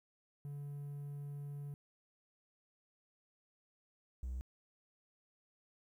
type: tone pair in turn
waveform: triangle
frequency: 143.4 / 63.13 Hz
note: D3 / B1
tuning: -41 / +39 cents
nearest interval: octave + major second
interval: 1420 cents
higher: first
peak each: -40 / -36 dBFS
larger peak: second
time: 0.45-1.74 / 4.23-4.41 s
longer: first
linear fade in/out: 0 ms
effects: tanh soft clip ceiling -32 dBFS + 12-bit